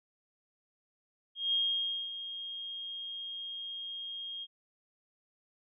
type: tone with ADSR envelope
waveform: sine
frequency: 3242 Hz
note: G#7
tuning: 42 cents flat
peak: -26 dBFS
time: 1.35-4.47 s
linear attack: 180 ms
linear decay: 570 ms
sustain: -12 dB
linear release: 42 ms
effects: none